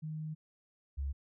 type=tone pair in turn; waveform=sine; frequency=155.56 / 69.29 Hz; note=D#3 / C#2; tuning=0 / 0 cents; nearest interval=octave + major second; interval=1400 cents; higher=first; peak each=-37 / -33 dBFS; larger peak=second; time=0.02-0.35 / 0.97-1.13 s; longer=first; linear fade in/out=20 ms; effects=none